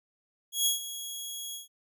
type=tone with ADSR envelope; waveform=15% pulse; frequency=3322 Hz; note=G#7; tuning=in tune; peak=-15 dBFS; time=0.52-1.68 s; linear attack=140 ms; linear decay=130 ms; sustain=-14 dB; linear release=140 ms; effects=none